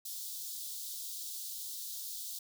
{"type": "high-pass noise", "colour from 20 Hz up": "white", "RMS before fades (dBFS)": -42, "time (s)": [0.05, 2.39], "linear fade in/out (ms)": 5, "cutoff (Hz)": 3500, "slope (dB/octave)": 48, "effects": []}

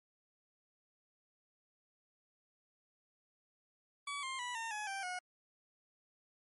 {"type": "tone with pitch steps", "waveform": "20% pulse", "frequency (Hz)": [1140, 1057.5, 981, 910.1, 844.2, 783.2, 726.5], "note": ["C#6", "C6", "B5", "A#5", "G#5", "G5", "F#5"], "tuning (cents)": [48, 18, -12, -42, 28, -2, -32], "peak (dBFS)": -34, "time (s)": [4.07, 5.19], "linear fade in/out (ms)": 5, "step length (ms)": 160, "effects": ["MP3 48 kbps"]}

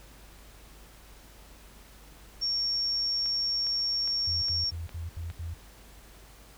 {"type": "tone", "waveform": "sine", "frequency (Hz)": 5510, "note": "F8", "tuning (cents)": -24, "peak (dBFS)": -26, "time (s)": [2.41, 4.71], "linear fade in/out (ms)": 20}
{"type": "click train", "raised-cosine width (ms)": 0.3, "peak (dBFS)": -30, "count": 6, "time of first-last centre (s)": [3.26, 5.301], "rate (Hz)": 2.45}
{"type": "tone bursts", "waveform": "sine", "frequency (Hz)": 83.4, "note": "E2", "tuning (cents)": 21, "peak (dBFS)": -33, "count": 6, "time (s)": [4.27, 5.54], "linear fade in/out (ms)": 5, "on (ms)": 150, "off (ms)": 74}
{"effects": ["added 50 Hz sine -52 dBFS peak until 6.57 s", "pink hiss -54 dBFS RMS until 6.57 s"]}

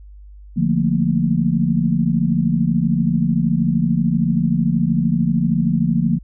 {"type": "chord", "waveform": "sine", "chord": "Bb major seventh", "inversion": "first", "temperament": "equal", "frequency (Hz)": [146.83, 174.61, 220, 233.1], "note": ["D3", "F3", "A3", "Bb3"], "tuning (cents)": [0, 0, 0, 0], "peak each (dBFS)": [-21, -18, -22, -20], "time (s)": [0.56, 6.19], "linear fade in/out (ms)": 20, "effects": ["added 50 Hz sine -37 dBFS peak until 6.23 s"]}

